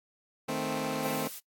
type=chord; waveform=15% pulse; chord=A diminished; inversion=second; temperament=equal; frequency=155.56 / 220 / 261.6 Hz; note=Eb3 / A3 / C4; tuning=0 / 0 / 0 cents; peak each=-31 / -29 / -27 dBFS; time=0.48-1.28 s; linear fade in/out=10 ms
type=noise; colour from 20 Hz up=blue; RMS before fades=-42 dBFS; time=1.02-1.4 s; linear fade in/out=20 ms
effects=noise-tail reverb RT60 0.1 s tail -21 dB re dry + AAC 64 kbps